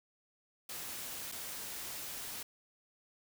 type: noise with dropouts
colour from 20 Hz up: white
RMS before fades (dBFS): -43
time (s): 0.69-2.43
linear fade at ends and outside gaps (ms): 5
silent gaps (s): 1.317-1.321
effects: none